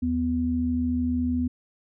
sine tone pair together, 78.3 / 248.6 Hz, D#2 / B3, +11 / +12 cents, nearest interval octave + minor sixth, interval 2001 cents, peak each -29 / -23 dBFS, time 0.02-1.48 s, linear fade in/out 10 ms, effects none

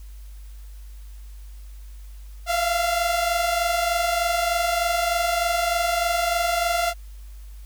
sawtooth tone pair together, 671.7 / 695 Hz, E5 / F5, +32 / -9 cents, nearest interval minor second, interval 59 cents, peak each -22 / -18 dBFS, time 2.46-6.94 s, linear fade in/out 50 ms, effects added 50 Hz sine -37 dBFS peak until 7.65 s + white hiss -56 dBFS RMS until 7.65 s

